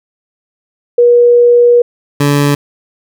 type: tone pair in turn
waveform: sine / 20% pulse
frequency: 480.8 / 143.77 Hz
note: B4 / D3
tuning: -46 / -36 cents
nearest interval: octave + major sixth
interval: 2090 cents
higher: first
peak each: -3 dBFS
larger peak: neither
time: 0.98-1.82 / 2.2-2.55 s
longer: first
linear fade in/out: 5 ms
effects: none